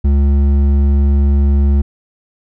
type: tone with hard clipping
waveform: sine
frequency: 70.3 Hz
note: C#2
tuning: 25 cents sharp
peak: -10 dBFS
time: 0.04-1.82 s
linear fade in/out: 10 ms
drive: 8 dB
effects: none